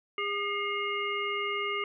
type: harmonic tone with a mistuned harmonic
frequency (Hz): 405.9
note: G#4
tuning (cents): -40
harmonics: 1 / 3 / 5 / 7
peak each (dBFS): -35 / -34 / -33 / -37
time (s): 0.18-1.84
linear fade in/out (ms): 2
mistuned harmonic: 5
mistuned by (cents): +90
effects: none